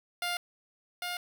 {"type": "tone pair in turn", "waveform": "10% pulse", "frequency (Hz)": [703, 709.5], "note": ["F5", "F5"], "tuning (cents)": [11, 27], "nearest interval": "unison", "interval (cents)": 16, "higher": "second", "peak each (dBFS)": [-22, -25], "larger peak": "first", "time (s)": [[0.22, 0.37], [1.02, 1.17]], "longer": "neither", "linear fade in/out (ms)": 2, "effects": []}